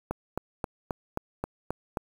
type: click train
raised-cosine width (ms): 1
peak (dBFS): -15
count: 8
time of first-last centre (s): 0.11-1.972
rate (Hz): 3.76
effects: 7-bit